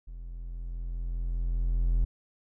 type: tone with level ramp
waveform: triangle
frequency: 42.54 Hz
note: F1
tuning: 45 cents flat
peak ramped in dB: -37 to -19 dBFS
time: 0.07-2.05 s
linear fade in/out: 10 ms
effects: none